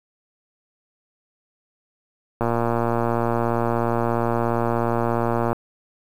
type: click train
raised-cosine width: 1 ms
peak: -8 dBFS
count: 366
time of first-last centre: 2.41-5.53 s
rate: 117 Hz
effects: 7-bit